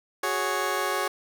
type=chord; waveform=15% pulse; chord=F# suspended second; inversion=none; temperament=just; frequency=370 / 416.2 / 555 Hz; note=F#4 / G#4 / C#5; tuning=0 / +4 / +2 cents; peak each=-24 dBFS; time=0.23-1.08 s; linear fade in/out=5 ms; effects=none